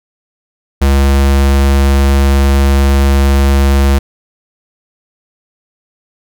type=tone; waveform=square; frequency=68.9 Hz; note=C#2; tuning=10 cents flat; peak=-7 dBFS; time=0.81-3.99 s; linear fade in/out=10 ms; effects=none